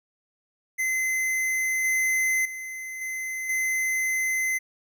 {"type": "tone with level steps", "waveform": "square", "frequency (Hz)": 2053, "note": "C7", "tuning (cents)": -33, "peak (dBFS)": [-24, -22, -34, -30, -24], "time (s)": [0.78, 4.59], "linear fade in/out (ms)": 20, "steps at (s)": [1.84, 2.45, 3.01, 3.49], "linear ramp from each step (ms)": 5, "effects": []}